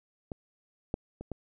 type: clicks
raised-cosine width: 2 ms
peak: -23 / -16 / -27 / -22 dBFS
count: 4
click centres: 0.318 / 0.941 / 1.21 / 1.317 s
effects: none